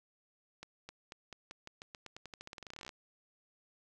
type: accelerating click train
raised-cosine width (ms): 0.2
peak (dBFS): -29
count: 28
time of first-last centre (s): 0.63-2.892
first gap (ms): 260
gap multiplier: 0.89
effects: none